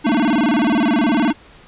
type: tone with vibrato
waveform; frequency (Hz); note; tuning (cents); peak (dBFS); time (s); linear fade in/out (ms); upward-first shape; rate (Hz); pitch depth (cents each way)
square; 261.6; C4; 0; -14; 0.04-1.33; 20; square; 19; 260
effects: pink hiss -45 dBFS RMS until 1.67 s + resampled to 8000 Hz